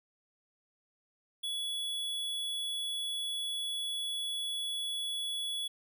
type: tone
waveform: square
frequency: 3390 Hz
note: G#7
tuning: 35 cents sharp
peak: -34 dBFS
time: 1.43-5.68 s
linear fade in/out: 10 ms
effects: none